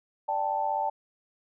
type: chord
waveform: sine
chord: D suspended fourth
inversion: none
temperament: equal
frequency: 587.3 / 784 / 880 Hz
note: D5 / G5 / A5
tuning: 0 / 0 / 0 cents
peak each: -34 / -30 / -28 dBFS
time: 0.28-0.9 s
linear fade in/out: 10 ms
effects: none